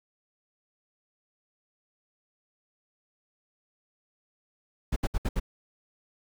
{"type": "noise bursts", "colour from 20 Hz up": "brown", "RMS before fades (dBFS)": -26, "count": 5, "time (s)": [4.92, 5.399], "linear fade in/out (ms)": 10, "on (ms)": 43, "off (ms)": 66, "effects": []}